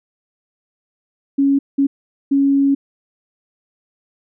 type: tone bursts at uneven times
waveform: sine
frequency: 277.2 Hz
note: C#4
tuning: in tune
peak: -11 dBFS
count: 3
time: 1.38-1.59 / 1.78-1.87 / 2.31-2.75 s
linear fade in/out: 10 ms
effects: none